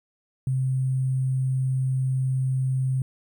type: tone with sample-and-hold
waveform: sine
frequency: 130.81 Hz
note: C3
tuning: in tune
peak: -21 dBFS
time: 0.47-3.02 s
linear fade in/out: 2 ms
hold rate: 8820 Hz
effects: none